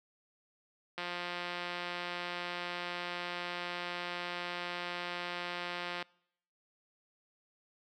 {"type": "click train", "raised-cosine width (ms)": 0.3, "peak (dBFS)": -22, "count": 889, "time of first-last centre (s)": [0.98, 6.025], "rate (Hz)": 176, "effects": ["noise-tail reverb RT60 0.7 s tail -25 dB re dry", "high-pass 200 Hz 12 dB/octave"]}